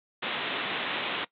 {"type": "low-pass noise", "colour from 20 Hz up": "white", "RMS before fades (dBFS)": -32, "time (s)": [0.22, 1.25], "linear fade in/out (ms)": 10, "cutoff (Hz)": 3700, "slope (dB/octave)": 96, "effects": ["noise-tail reverb RT60 0.1 s tail -19 dB re dry", "high-pass 200 Hz 12 dB/octave"]}